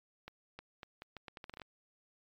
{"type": "accelerating click train", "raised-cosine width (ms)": 0.3, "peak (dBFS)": -30, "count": 13, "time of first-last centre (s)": [0.28, 1.618], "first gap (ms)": 310, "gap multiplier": 0.78, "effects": ["MP3 96 kbps"]}